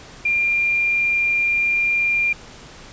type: tone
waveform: sine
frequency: 2393 Hz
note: D7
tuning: 32 cents sharp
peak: -16 dBFS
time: 0.25-2.33 s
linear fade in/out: 5 ms
effects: pink hiss -41 dBFS RMS until 2.92 s + resampled to 16000 Hz